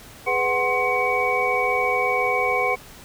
sine tone cluster, 416.3 / 498 / 745 / 1058 / 2257 Hz, G#4 / B4 / F#5 / C6 / C#7, +4 / +14 / +12 / +19 / +31 cents, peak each -29 / -25 / -25 / -26 / -23 dBFS, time 0.26-2.76 s, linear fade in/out 20 ms, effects pink hiss -44 dBFS RMS until 3.04 s

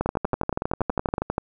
two click trains, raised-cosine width 1 ms, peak -9 / -11 dBFS, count 18 / 13, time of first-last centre 0.01-1.381 / 0.06-1.181 s, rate 12.4 / 10.7 Hz, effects none

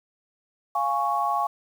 sine chord, Db major, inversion first, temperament equal, 698.5 / 830.6 / 1108.7 Hz, F5 / Ab5 / Db6, 0 / 0 / 0 cents, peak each -28 / -26 / -25 dBFS, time 0.75-1.47 s, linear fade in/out 5 ms, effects 8-bit

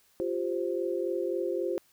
sine chord, F suspended second, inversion none, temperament just, 349.2 / 392.9 / 523.8 Hz, F4 / G4 / C5, 0 / +4 / +2 cents, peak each -31 / -33 / -33 dBFS, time 0.2-1.78 s, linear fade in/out 0 ms, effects white hiss -65 dBFS RMS until 1.92 s

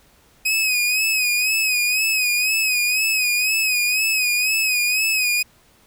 sawtooth tone with vibrato, 2519 Hz, D#7, 21 cents sharp, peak -14 dBFS, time 0.45-5.43 s, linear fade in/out 10 ms, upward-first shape sine, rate 2 Hz, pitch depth 65 cents each way, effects pink hiss -55 dBFS RMS until 5.86 s

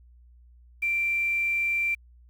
sine tone with quantisation, 2354 Hz, D7, 3 cents sharp, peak -23 dBFS, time 0.82-1.95 s, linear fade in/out 10 ms, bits 8, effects added 60 Hz sine -51 dBFS peak until 2.29 s

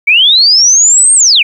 sine linear two-way sweep, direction up then down, 2222 to 8690 to 2222 Hz, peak -3 dBFS, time 0.07-1.43 s, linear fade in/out 10 ms, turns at 1.14 s, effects 7-bit

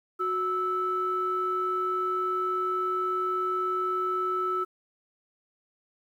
sine tone pair together, 368.1 / 1311.8 Hz, F#4 / E6, -9 / -9 cents, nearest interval octave + minor seventh, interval 2200 cents, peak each -30 / -26 dBFS, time 0.19-4.65 s, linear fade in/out 20 ms, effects tanh soft clip ceiling -18 dBFS + 10-bit

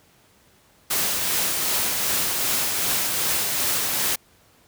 white noise with tremolo, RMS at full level -22 dBFS, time 0.9-4.16 s, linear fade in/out 10 ms, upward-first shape triangle, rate 2.6 Hz, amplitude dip 30%, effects pink hiss -57 dBFS RMS until 4.67 s + high-pass 60 Hz 12 dB/octave

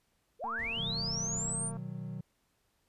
sine linear sweep, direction up, 405.3 to 9330 Hz, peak -33 dBFS, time 0.39-1.72 s, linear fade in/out 50 ms
click train, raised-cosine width 1 ms, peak -35 dBFS, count 304, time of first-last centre 0.44-1.769 s, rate 228 Hz
brown noise, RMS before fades -48 dBFS, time 0.58-1.51 s, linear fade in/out 10 ms
triangle chord, B major, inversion none, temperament equal, 123.47 / 155.56 / 185 Hz, B2 / D#3 / F#3, 0 / 0 / 0 cents, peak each -40 dBFS, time 0.77-2.21 s, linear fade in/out 5 ms
effects pink hiss -75 dBFS RMS until 2.88 s + resampled to 32000 Hz

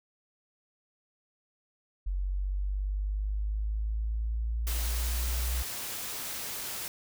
sine exponential sweep, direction up, 46.25 to 61.74 Hz, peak -28 dBFS, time 2.06-5.63 s, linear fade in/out 10 ms
white noise, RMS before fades -37 dBFS, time 4.67-6.88 s, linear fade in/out 0 ms
effects none

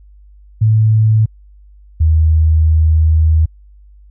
sine tone pair in turn, 109.5 / 79.17 Hz, A2 / D#2, -8 / +31 cents, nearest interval tritone, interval 561 cents, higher first, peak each -7 dBFS, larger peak neither, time 0.61-1.26 / 2-3.46 s, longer second, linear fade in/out 10 ms, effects added 50 Hz sine -39 dBFS peak until 4.1 s

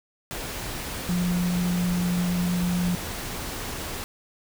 sine tone in noise, 177.2 Hz, F3, 25 cents sharp, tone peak -22 dBFS, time 1.09-2.95 s, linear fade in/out 0 ms, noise pink, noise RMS -33 dBFS, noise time 0.31-4.04 s, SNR +8 dB, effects none

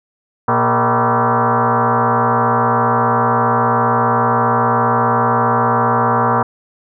sine tone with frequency modulation, 118.5 Hz, A#2, 29 cents sharp, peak -11 dBFS, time 0.48-6.43 s, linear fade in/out 5 ms, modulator 177 Hz, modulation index 7, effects none

